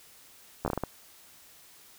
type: slowing click train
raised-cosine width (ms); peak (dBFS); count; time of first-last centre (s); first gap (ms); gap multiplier
1; -15; 7; 0.65-0.837; 12; 1.38
effects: white hiss -55 dBFS RMS until 1.98 s